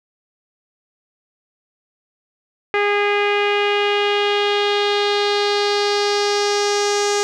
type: tone with low-pass filter sweep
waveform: sawtooth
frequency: 409.5 Hz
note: G#4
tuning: 24 cents flat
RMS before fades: -18 dBFS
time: 2.74-7.23 s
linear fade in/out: 0 ms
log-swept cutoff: 2200 to 6500 Hz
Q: 2.9
effects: none